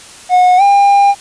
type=tone with pitch glide; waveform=triangle; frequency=727 to 802 Hz; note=F#5 to G5; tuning=-31 to +39 cents; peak=-3 dBFS; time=0.29-1.15 s; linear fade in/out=50 ms; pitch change=+170 cents; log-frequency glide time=0.57-0.62 s; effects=white hiss -35 dBFS RMS until 1.2 s + resampled to 22050 Hz